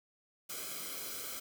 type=noise with comb filter; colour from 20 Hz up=white; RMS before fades=-42 dBFS; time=0.49-1.4 s; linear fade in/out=10 ms; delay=1.1 ms; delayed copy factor=-0.8; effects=none